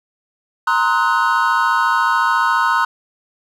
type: chord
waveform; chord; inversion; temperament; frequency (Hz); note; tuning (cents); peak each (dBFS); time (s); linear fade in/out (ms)
triangle; C half-diminished seventh; third; equal with one note detuned; 932.3 / 1046.5 / 1271.4 / 1480; Bb5 / C6 / Eb6 / Gb6; 0 / 0 / +37 / 0; -17; 0.67-2.85; 5
effects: none